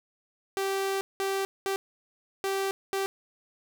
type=tone bursts at uneven times; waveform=sawtooth; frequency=389.4 Hz; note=G4; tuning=12 cents flat; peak=-23 dBFS; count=5; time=0.57-1.01 / 1.2-1.45 / 1.66-1.76 / 2.44-2.71 / 2.93-3.06 s; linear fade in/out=0 ms; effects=none